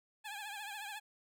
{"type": "tone with vibrato", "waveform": "15% pulse", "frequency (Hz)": 830.6, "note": "G#5", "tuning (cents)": 0, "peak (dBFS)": -36, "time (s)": [0.24, 1], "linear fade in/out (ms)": 20, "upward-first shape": "triangle", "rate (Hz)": 14, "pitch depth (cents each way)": 100, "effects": []}